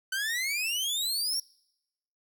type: exponential sweep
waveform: sawtooth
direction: up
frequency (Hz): 1510 to 5650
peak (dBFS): -25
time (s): 0.12-1.4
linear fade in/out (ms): 5
effects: noise-tail reverb RT60 0.9 s tail -26 dB re dry